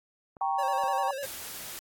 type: clicks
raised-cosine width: 1 ms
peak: -34 dBFS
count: 2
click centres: 0.368 / 0.838 s
type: chord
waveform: sine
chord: G diminished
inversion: none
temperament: equal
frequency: 784 / 932.3 / 1108.7 Hz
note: G5 / Bb5 / Db6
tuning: 0 / 0 / 0 cents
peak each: -28 / -31 / -33 dBFS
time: 0.41-1.11 s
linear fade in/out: 2 ms
type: tone with vibrato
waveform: square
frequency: 550 Hz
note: C#5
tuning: 14 cents flat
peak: -34 dBFS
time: 0.58-1.26 s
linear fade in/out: 10 ms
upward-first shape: square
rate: 10 Hz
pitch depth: 58 cents each way
type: noise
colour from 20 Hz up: white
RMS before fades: -40 dBFS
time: 1.23-1.79 s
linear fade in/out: 0 ms
effects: AAC 64 kbps